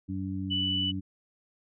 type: harmonic tone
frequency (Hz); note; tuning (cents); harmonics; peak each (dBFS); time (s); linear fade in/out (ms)
95; F#2; +46; 1 / 2 / 3; -35 / -35 / -35; 0.08-1.01; 20
type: tone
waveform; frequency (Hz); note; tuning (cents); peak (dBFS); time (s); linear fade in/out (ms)
sine; 2972; F#7; +7; -27; 0.5-0.92; 20
effects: none